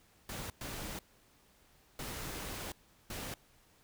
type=noise bursts at uneven times; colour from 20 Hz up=pink; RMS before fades=-42 dBFS; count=4; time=0.29-0.5 / 0.61-0.99 / 1.99-2.72 / 3.1-3.34 s; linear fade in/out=2 ms; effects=pink hiss -66 dBFS RMS until 3.83 s